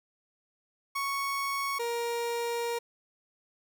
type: tone pair in turn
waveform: 30% pulse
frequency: 1108.7 / 470.6 Hz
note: C#6 / A#4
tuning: 0 / +16 cents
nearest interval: octave + minor third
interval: 1484 cents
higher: first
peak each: -27 dBFS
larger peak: neither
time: 0.95-1.79 / 1.79-2.79 s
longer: second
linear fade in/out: 10 ms
effects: none